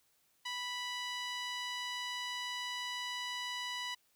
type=tone with band-pass filter; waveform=sawtooth; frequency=986 Hz; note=B5; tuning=3 cents flat; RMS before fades=-40 dBFS; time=0.45-3.95 s; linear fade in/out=10 ms; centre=3200 Hz; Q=1.1; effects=white hiss -73 dBFS RMS until 4.15 s